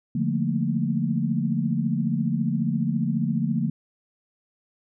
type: chord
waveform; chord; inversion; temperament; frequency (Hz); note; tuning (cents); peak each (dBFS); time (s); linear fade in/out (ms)
sine; Bb major seventh; first; just; 145.68 / 174.81 / 218.5 / 233.1; D3 / F3 / A3 / Bb3; -14 / +2 / -12 / 0; -27; 0.15-3.7; 5
effects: none